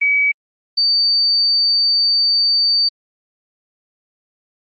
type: tone pair in turn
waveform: sine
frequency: 2276 / 4597 Hz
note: C#7 / D8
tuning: +45 / -38 cents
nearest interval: octave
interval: 1217 cents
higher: second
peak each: -12 dBFS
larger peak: neither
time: 0.01-0.32 / 0.77-2.89 s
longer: second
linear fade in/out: 10 ms
effects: Opus 24 kbps